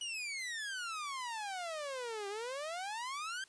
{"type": "exponential two-way sweep", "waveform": "sawtooth", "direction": "down then up", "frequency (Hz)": [2960, 392, 1603], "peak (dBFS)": -35, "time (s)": [0.01, 3.44], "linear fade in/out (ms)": 2, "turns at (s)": 2.28, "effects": ["white hiss -64 dBFS RMS until 3.48 s", "resampled to 22050 Hz"]}